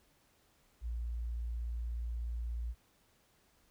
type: tone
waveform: sine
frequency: 58.3 Hz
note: A#1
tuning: 1 cent sharp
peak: -35 dBFS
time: 0.81-2.75 s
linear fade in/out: 50 ms
effects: pink hiss -70 dBFS RMS until 3.7 s